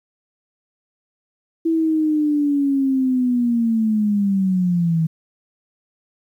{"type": "linear sweep", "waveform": "sine", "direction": "down", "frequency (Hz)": [329.6, 159], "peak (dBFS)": -15, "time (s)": [1.65, 5.07], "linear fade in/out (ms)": 10, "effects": ["9-bit"]}